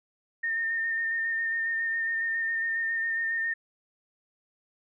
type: tone with vibrato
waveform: sine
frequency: 1822 Hz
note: A#6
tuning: 40 cents flat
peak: -26 dBFS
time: 0.43-3.54 s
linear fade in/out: 10 ms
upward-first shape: square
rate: 7.3 Hz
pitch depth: 16 cents each way
effects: none